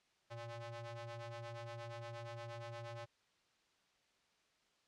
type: ring-modulated tone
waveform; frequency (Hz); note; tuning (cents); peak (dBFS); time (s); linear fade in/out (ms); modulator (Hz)
sawtooth; 235.5; A#3; +18; -39; 0.3-3.06; 20; 349
effects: white hiss -75 dBFS RMS until 4.87 s + low-pass 5000 Hz 12 dB/octave